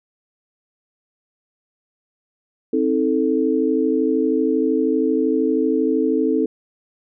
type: chord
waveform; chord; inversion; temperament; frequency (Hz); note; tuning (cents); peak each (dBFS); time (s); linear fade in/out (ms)
sine; A diminished; first; just; 264 / 316.8 / 440; C4 / Eb4 / A4; +16 / +31 / 0; -20; 2.73-6.46; 5
effects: none